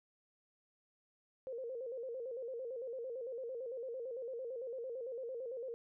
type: tone with vibrato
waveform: sine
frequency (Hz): 493.9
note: B4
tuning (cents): 0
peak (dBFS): -40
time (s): 1.47-5.74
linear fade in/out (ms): 0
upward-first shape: square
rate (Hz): 8.9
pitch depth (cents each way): 100
effects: none